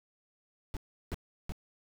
brown noise bursts, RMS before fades -35 dBFS, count 3, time 0.74-1.521 s, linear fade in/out 0 ms, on 27 ms, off 350 ms, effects none

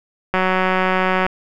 click train, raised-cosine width 0.5 ms, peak -3 dBFS, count 173, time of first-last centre 0.34-1.265 s, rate 186 Hz, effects none

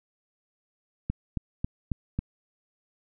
click train, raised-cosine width 5 ms, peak -15 dBFS, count 5, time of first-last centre 1.1-2.19 s, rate 3.67 Hz, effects none

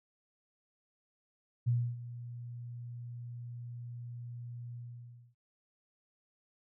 sine tone with ADSR envelope, 120 Hz, B2, 49 cents flat, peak -25 dBFS, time 1.66-5.35 s, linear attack 21 ms, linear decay 280 ms, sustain -16 dB, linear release 600 ms, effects none

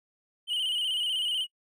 triangle tone with vibrato, 3000 Hz, F#7, 23 cents sharp, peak -25 dBFS, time 0.47-1.47 s, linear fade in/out 50 ms, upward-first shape square, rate 16 Hz, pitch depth 56 cents each way, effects noise-tail reverb RT60 0.1 s tail -26 dB re dry

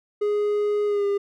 triangle tone with pitch glide, 415.3 to 402.5 Hz, G#4 to G4, 0 to +46 cents, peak -18 dBFS, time 0.21-1.18 s, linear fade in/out 10 ms, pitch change -54 cents, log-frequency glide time 0.86-1.06 s, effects none

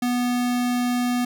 square tone, 245.4 Hz, B3, 11 cents flat, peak -21 dBFS, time 0.02-1.25 s, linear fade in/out 5 ms, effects none

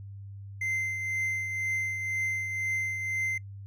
triangle tone with tremolo, 2078 Hz, C7, 12 cents flat, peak -25 dBFS, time 0.61-3.38 s, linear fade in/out 5 ms, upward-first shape triangle, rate 2 Hz, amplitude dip 50%, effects noise-tail reverb RT60 0.1 s tail -25 dB re dry + added 99 Hz sine -40 dBFS peak until 3.66 s

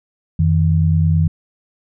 sine tone pair together, 89.1 / 158.61 Hz, F2 / D#3, +35 / +34 cents, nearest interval minor seventh, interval 999 cents, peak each -14 dBFS, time 0.39-1.28 s, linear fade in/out 5 ms, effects none

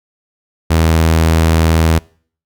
sawtooth tone, 81.1 Hz, E2, 28 cents flat, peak -5 dBFS, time 0.7-1.99 s, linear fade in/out 10 ms, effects noise-tail reverb RT60 0.5 s tail -25 dB re dry

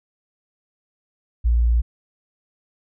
sine tone, 58.4 Hz, A#1, 4 cents sharp, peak -14 dBFS, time 1.44-1.82 s, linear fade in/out 20 ms, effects none

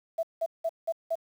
sine tone bursts, 659.3 Hz, E5, in tune, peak -25 dBFS, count 5, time 0.18-1.155 s, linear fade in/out 10 ms, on 51 ms, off 180 ms, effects 9-bit

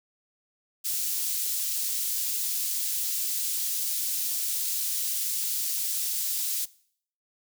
white high-pass noise, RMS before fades -29 dBFS, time 0.84-6.66 s, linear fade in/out 20 ms, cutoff 4700 Hz, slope 12 dB/octave, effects noise-tail reverb RT60 0.6 s tail -21 dB re dry

